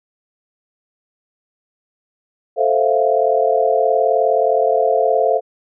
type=chord; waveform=sine; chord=F major seventh; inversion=first; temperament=equal; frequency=440 / 523.3 / 659.3 / 698.5 Hz; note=A4 / C5 / E5 / F5; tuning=0 / 0 / 0 / 0 cents; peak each=-18 dBFS; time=2.56-5.41 s; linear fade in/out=50 ms; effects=none